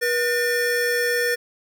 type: tone pair together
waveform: square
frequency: 482.4 / 1804.5 Hz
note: B4 / A6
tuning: -41 / +43 cents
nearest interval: octave + major seventh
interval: 2284 cents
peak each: -23 dBFS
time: 0.01-1.36 s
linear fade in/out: 20 ms
effects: none